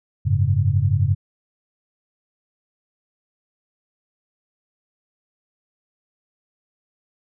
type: chord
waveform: sine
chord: F# suspended second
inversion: none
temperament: just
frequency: 92.5 / 104.06 / 138.75 Hz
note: F#2 / G#2 / C#3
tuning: 0 / +4 / +2 cents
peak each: -20 / -19 / -21 dBFS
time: 0.25-1.15 s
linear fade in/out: 20 ms
effects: none